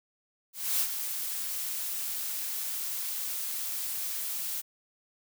blue noise with ADSR envelope, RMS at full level -26 dBFS, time 0.53-4.62 s, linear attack 270 ms, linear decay 71 ms, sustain -8 dB, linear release 22 ms, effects none

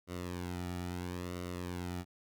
sawtooth tone with flanger, 89 Hz, F2, 33 cents sharp, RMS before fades -40 dBFS, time 0.07-2.05 s, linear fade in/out 50 ms, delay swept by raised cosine 1.2 to 1.93 ms, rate 0.75 Hz, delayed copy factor -0.7, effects none

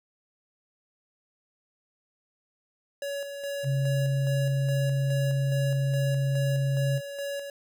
square tone with tremolo, 563 Hz, C#5, 27 cents sharp, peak -31 dBFS, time 3.02-7.5 s, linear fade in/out 2 ms, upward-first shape square, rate 2.4 Hz, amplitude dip 45%
sine tone, 136.3 Hz, C#3, 29 cents flat, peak -23 dBFS, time 3.63-7.01 s, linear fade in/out 50 ms
effects none

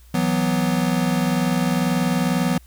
square chord, E suspended second, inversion none, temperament equal, 164.81 / 185 / 246.9 Hz, E3 / F#3 / B3, 0 / 0 / 0 cents, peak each -24 / -23 / -23 dBFS, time 0.14-2.58 s, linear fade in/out 5 ms, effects added 60 Hz sine -45 dBFS peak until 2.66 s + white hiss -56 dBFS RMS until 2.66 s

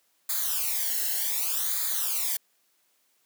blue noise with flanger, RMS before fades -28 dBFS, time 0.29-2.37 s, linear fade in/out 5 ms, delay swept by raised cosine 0.35 to 0.85 ms, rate 0.66 Hz, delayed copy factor -0.9, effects white hiss -69 dBFS RMS until 3.25 s + high-pass 200 Hz 12 dB/octave

